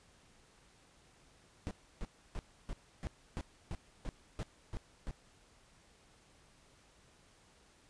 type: noise bursts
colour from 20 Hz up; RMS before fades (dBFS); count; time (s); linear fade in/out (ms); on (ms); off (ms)
brown; -39; 11; 1.67-5.11; 0; 40; 300
effects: pink hiss -65 dBFS RMS until 7.89 s + resampled to 22050 Hz